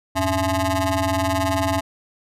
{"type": "ring-modulated tone", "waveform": "20% pulse", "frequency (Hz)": 192.1, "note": "G3", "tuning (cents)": -35, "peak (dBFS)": -11, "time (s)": [0.15, 1.81], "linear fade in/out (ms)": 20, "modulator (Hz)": 471, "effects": ["resampled to 32000 Hz"]}